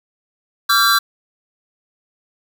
square tone cluster, 1152 / 1371 / 1585 / 3986 Hz, D6 / F6 / G6 / B7, -34 / -32 / +19 / +15 cents, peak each -18 dBFS, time 0.69-0.99 s, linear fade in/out 10 ms, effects 7-bit

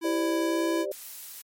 square tone with pitch glide, 331.5 to 333.6 Hz, E4 to E4, +10 to +21 cents, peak -26 dBFS, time 0.01-0.86 s, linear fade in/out 50 ms, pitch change +11 cents, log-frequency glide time 0.43-0.64 s
sine chord, G suspended fourth, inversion none, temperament equal with one note detuned, 392 / 523.3 / 594.2 Hz, G4 / C5 / D5, 0 / 0 / +20 cents, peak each -33 / -35 / -32 dBFS, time 0.04-0.92 s, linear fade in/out 5 ms
blue noise, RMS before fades -41 dBFS, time 0.91-1.42 s, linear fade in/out 10 ms
effects MP3 64 kbps

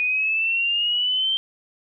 sine exponential sweep, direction up, 2466 to 3147 Hz, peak -19 dBFS, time 0-1.37 s, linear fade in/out 0 ms, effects none

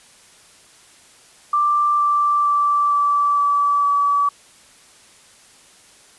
sine tone with pitch steps, 1179 / 1172.2 / 1165.5 / 1158.7 / 1152.1 / 1145.4 Hz, D6 / D6 / D6 / D6 / D6 / D6, +6 / -4 / -14 / -24 / -34 / -44 cents, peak -14 dBFS, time 1.53-4.29 s, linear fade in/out 5 ms, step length 460 ms, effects white hiss -49 dBFS RMS until 6.18 s + resampled to 24000 Hz

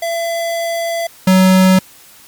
square tone pair in turn, 673 / 187.23 Hz, E5 / F#3, +36 / +21 cents, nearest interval octave + minor seventh, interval 2215 cents, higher first, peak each -17 / -7 dBFS, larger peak second, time 0.02-1.07 / 1.27-1.79 s, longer first, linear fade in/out 5 ms, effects white hiss -42 dBFS RMS until 2.27 s + MP3 96 kbps

